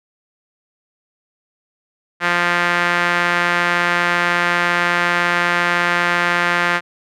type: tone with band-pass filter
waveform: sawtooth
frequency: 174.5 Hz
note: F3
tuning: 1 cent flat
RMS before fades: -17 dBFS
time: 2.2-6.81 s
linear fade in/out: 50 ms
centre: 1700 Hz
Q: 2
effects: none